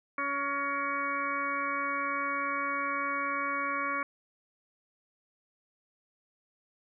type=harmonic tone with a mistuned harmonic; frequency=281.1 Hz; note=C#4; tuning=24 cents sharp; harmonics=1 / 2 / 4 / 5 / 6 / 7 / 8; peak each=-41 / -41 / -32 / -37 / -41 / -44 / -36 dBFS; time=0.18-4.03 s; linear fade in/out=2 ms; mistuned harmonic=7; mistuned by=-73 cents; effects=none